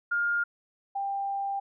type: tone pair in turn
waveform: sine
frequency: 1412 / 792.5 Hz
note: F6 / G5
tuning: +19 / +19 cents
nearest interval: minor seventh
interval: 1000 cents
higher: first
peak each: -24 / -28 dBFS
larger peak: first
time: 0.11-0.44 / 0.95-1.6 s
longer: second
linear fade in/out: 10 ms
effects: none